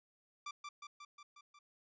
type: tone with echo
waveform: sawtooth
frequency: 1174.7 Hz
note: D6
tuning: in tune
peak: -38 dBFS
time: 0.46-0.51 s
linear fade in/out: 5 ms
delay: 180 ms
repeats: 6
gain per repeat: -3 dB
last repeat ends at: 1.59 s
effects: resampled to 16000 Hz